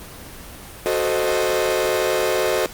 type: chord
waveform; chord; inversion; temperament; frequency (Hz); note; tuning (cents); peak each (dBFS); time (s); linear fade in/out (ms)
40% pulse; F# diminished seventh; none; equal; 370 / 440 / 523.3 / 622.3; F#4 / A4 / C5 / Eb5; 0 / 0 / 0 / 0; -23; 0.86-2.66; 0
effects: pink hiss -38 dBFS RMS until 2.73 s + Opus 24 kbps